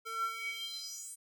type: tone with high-pass filter sweep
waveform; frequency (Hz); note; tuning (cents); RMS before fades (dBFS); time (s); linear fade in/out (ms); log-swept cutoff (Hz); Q
square; 451.5; A4; +45; -40; 0.05-1.16; 20; 920 to 9400; 7
effects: none